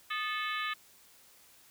harmonic tone with a mistuned harmonic, 435.9 Hz, A4, 16 cents flat, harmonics 3 / 4 / 5 / 6 / 7 / 8 / 9, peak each -36 / -38 / -40 / -42 / -43 / -44 / -45 dBFS, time 0.1-0.74 s, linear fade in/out 10 ms, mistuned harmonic 3, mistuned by -100 cents, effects white hiss -60 dBFS RMS until 1.7 s

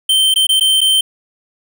square tone with dropouts, 3112 Hz, G7, 13 cents flat, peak -10 dBFS, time 0.09-1.01 s, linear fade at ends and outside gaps 5 ms, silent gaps 0.341-0.359 / 0.469-0.49 / 0.598-0.608 / 0.807-0.813 s, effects none

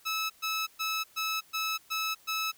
15% pulse tone bursts, 1300 Hz, E6, 24 cents flat, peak -23 dBFS, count 7, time 0.05-2.52 s, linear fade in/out 20 ms, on 250 ms, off 120 ms, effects white hiss -60 dBFS RMS until 2.57 s

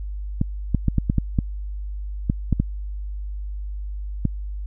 clicks, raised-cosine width 5 ms, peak -6 dBFS, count 11, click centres 0.414 / 0.747 / 0.883 / 0.983 / 1.099 / 1.183 / 1.388 / 2.299 / 2.527 / 2.6 / 4.253 s, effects added 50 Hz sine -27 dBFS peak until 4.66 s

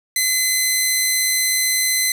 10% pulse tone, 2037 Hz, C7, 47 cents flat, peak -7 dBFS, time 0.16-2.12 s, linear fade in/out 2 ms, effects none

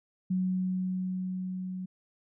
sine tone with level ramp, 185 Hz, F#3, in tune, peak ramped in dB -25 to -34 dBFS, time 0.3-1.86 s, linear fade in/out 10 ms, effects none

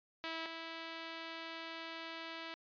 5% pulse tone pair in turn, 326.1 / 328 Hz, E4 / E4, -19 / -9 cents, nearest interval unison, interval 10 cents, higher second, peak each -28 / -32 dBFS, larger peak first, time 0.24-0.46 / 0.46-2.54 s, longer second, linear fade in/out 0 ms, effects resampled to 11025 Hz

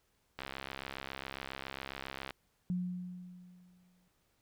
click train, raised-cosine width 0.3 ms, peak -24 dBFS, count 130, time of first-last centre 0.39-2.307 s, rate 67.3 Hz
sine tone with exponential decay, 179.9 Hz, F#3, 48 cents flat, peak -30 dBFS, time 2.7-4.08 s, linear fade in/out 0 ms, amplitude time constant 300 ms
effects pink hiss -75 dBFS RMS until 4.41 s

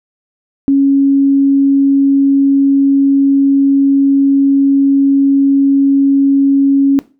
sine tone, 276.1 Hz, C#4, 7 cents flat, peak -6 dBFS, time 0.68-6.99 s, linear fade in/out 0 ms, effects noise-tail reverb RT60 0.3 s tail -17 dB re dry

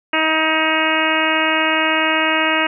harmonic tone, 316.2 Hz, D#4, 28 cents sharp, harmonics 1 / 2 / 3 / 4 / 5 / 6 / 7 / 8 / 9, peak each -23 / -23 / -23 / -23 / -23 / -23 / -23 / -23 / -23 dBFS, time 0.13-2.67 s, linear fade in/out 5 ms, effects none

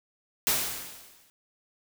white noise with exponential decay, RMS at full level -23 dBFS, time 0.47-1.3 s, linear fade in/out 0 ms, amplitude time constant 180 ms, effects none

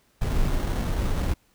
brown noise with sample-and-hold, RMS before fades -24 dBFS, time 0.21-1.34 s, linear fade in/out 10 ms, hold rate 2450 Hz, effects pink hiss -64 dBFS RMS until 1.54 s

